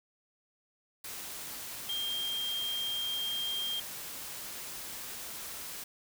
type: tone in noise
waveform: sine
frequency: 3200 Hz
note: G7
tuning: 35 cents sharp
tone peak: -32 dBFS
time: 1.89-3.8 s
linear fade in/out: 5 ms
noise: white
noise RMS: -42 dBFS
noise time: 1.04-5.84 s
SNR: +7 dB
effects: none